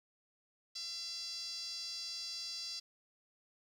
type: tone with band-pass filter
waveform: 5% pulse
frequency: 677 Hz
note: E5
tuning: 46 cents sharp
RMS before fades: -43 dBFS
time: 0.75-2.8 s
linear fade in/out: 10 ms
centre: 4800 Hz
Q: 5.4
effects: 11-bit